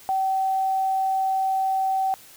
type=tone; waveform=sine; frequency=767 Hz; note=G5; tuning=38 cents flat; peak=-20 dBFS; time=0.09-2.14 s; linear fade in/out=0 ms; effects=white hiss -48 dBFS RMS until 2.36 s